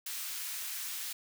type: high-pass noise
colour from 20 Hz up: white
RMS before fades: -39 dBFS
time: 0.06-1.13 s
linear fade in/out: 5 ms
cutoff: 1500 Hz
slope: 12 dB/octave
effects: none